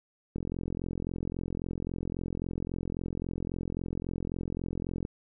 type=click train; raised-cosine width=3 ms; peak=-21 dBFS; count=206; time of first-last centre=0.36-5.051 s; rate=43.7 Hz; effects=none